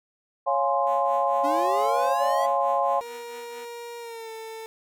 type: chord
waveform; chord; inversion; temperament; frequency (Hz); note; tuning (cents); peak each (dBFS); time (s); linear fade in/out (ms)
sine; Db major seventh; none; equal; 554.4 / 698.5 / 830.6 / 1046.5; Db5 / F5 / Ab5 / C6; 0 / 0 / 0 / 0; -26; 0.46-3.01; 20
type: tone with tremolo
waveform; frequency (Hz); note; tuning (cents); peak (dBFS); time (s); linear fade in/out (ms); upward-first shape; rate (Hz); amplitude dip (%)
5% pulse; 246.9; B3; 0; -33; 0.87-3.65; 0; triangle; 4.5; 85
type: linear sweep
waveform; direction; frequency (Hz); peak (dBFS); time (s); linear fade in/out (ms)
square; up; 277.2 to 666; -30; 1.43-2.47; 20
type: tone with pitch glide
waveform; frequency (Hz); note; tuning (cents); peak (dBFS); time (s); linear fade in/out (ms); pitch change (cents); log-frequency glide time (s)
30% pulse; 472.4 to 445.9; A#4 to A4; +23 to +23; -33; 3.01-4.66; 0; -100; 3.99-4.3
effects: none